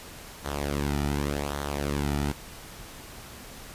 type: tone with flanger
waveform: sawtooth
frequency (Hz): 71.8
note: D2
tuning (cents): -39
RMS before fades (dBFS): -29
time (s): 0.44-2.33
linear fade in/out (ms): 20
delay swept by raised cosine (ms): 0.39 to 1.89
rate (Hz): 0.87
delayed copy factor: -0.7
effects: pink hiss -44 dBFS RMS until 3.74 s + resampled to 32000 Hz